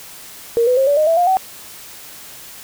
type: tone with pitch steps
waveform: sine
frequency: 466.2 / 499.7 / 535.5 / 574 / 615.2 / 659.3 / 706.6 / 757.3 Hz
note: A#4 / B4 / C5 / D5 / D#5 / E5 / F5 / F#5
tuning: 0 / +20 / +40 / -40 / -20 / 0 / +20 / +40 cents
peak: -11 dBFS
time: 0.57-1.37 s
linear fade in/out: 0 ms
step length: 100 ms
effects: white hiss -37 dBFS RMS until 2.63 s